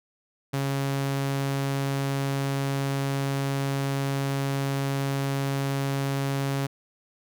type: tone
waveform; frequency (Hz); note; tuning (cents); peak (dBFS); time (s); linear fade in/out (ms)
sawtooth; 137.8; C#3; -10; -21; 0.53-6.67; 10
effects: none